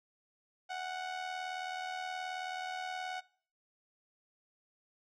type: tone with amplitude modulation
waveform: sawtooth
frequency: 740 Hz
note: F#5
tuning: in tune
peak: -31 dBFS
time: 0.69-3.21 s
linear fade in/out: 20 ms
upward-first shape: sine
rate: 78.8 Hz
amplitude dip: 55%
effects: noise-tail reverb RT60 0.5 s tail -22 dB re dry + low-pass 5000 Hz 12 dB/octave